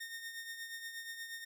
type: tone with tremolo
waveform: sawtooth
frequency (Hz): 1835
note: A#6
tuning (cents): -28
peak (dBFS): -37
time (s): 0-1.45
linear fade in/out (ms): 10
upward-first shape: triangle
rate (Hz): 8.4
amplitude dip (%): 60
effects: none